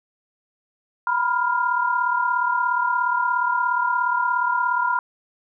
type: tone cluster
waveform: sine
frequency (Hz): 966 / 1003 / 1403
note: B5 / B5 / F6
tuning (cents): -39 / +26 / +8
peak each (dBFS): -23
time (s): 1.07-4.99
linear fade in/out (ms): 2
effects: none